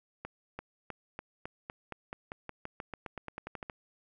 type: accelerating click train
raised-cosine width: 0.5 ms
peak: -24 dBFS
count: 21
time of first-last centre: 0.25-3.698 s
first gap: 340 ms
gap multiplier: 0.92
effects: none